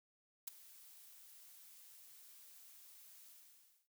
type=noise with ADSR envelope; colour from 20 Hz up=blue; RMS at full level=-41 dBFS; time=0.47-3.88 s; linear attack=8 ms; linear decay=12 ms; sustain=-19 dB; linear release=610 ms; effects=none